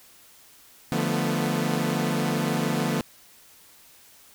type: chord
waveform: sawtooth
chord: B half-diminished seventh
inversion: first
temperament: equal with one note detuned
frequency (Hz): 148.88 / 174.61 / 220 / 246.9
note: D3 / F3 / A3 / B3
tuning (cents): +24 / 0 / 0 / 0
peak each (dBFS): -25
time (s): 0.92-3.01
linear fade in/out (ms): 0
effects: white hiss -53 dBFS RMS until 4.34 s